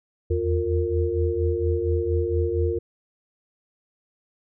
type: tone cluster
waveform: sine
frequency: 80.7 / 85 / 352.5 / 459.6 Hz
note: E2 / F2 / F4 / A#4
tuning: -36 / -46 / +16 / -25 cents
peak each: -26 dBFS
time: 0.3-2.79 s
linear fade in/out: 10 ms
effects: none